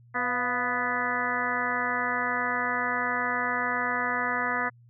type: harmonic tone with a mistuned harmonic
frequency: 247.4 Hz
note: B3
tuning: 3 cents sharp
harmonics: 1 / 2 / 3 / 4 / 5 / 6 / 7 / 8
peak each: -37 / -37 / -35 / -33 / -32 / -34 / -31 / -33 dBFS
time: 0.14-4.7 s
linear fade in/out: 20 ms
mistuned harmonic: 3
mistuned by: -66 cents
effects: added 119 Hz sine -52 dBFS peak until 4.89 s